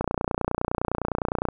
click train, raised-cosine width 1 ms, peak -10 dBFS, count 45, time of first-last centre 0.01-1.487 s, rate 29.8 Hz, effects none

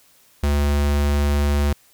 square tone, 72.2 Hz, D2, 29 cents flat, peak -17 dBFS, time 0.43-1.73 s, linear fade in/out 5 ms, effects white hiss -55 dBFS RMS until 1.93 s

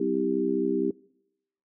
harmonic tone with a mistuned harmonic, 64.7 Hz, C2, 19 cents flat, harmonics 3 / 4 / 5 / 6, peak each -34 / -29 / -28 / -27 dBFS, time 0-0.91 s, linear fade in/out 5 ms, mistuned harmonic 6, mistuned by +26 cents, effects noise-tail reverb RT60 0.8 s tail -23 dB re dry

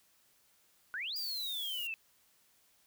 sine exponential two-way sweep, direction up then down, 1430 to 4900 to 2594 Hz, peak -36 dBFS, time 0.94-1.94 s, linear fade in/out 0 ms, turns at 1.16 s
violet noise, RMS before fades -45 dBFS, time 1.16-1.87 s, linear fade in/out 2 ms
effects white hiss -69 dBFS RMS until 2.86 s

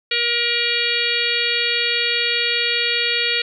harmonic tone with a mistuned harmonic, 475 Hz, A#4, 33 cents sharp, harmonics 1 / 3 / 4 / 5 / 6 / 7 / 8 / 9, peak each -29 / -29 / -26 / -23 / -24 / -27 / -26 / -26 dBFS, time 0.11-3.42 s, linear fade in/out 5 ms, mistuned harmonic 9, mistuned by +34 cents, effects none

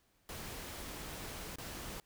pink noise with dropouts, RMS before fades -45 dBFS, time 0.29-2 s, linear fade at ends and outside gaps 1 ms, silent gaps 1.558-1.584 s, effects pink hiss -73 dBFS RMS until 2.05 s

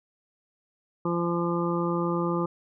harmonic tone, 171.8 Hz, F3, 28 cents flat, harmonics 1 / 2 / 3 / 5 / 6 / 7, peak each -28 / -28 / -33 / -37 / -36 / -33 dBFS, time 1.05-2.46 s, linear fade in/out 5 ms, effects none

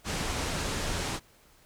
pink low-pass noise, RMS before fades -32 dBFS, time 0.04-1.2 s, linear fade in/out 50 ms, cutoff 9200 Hz, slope 24 dB/octave, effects pink hiss -60 dBFS RMS until 1.65 s

